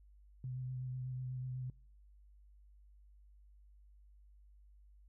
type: tone with vibrato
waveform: sine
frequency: 127.8 Hz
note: C3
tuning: 40 cents flat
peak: -39 dBFS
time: 0.44-1.7 s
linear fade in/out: 2 ms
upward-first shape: sine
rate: 8.1 Hz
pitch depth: 21 cents each way
effects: noise-tail reverb RT60 0.5 s tail -24 dB re dry + added 50 Hz sine -59 dBFS peak until 5.08 s